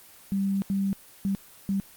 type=tone bursts at uneven times; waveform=sine; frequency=196 Hz; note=G3; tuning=in tune; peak=-23 dBFS; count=4; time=0.32-0.62 / 0.7-0.93 / 1.25-1.35 / 1.69-1.8 s; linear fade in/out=0 ms; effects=white hiss -51 dBFS RMS until 1.96 s + Opus 24 kbps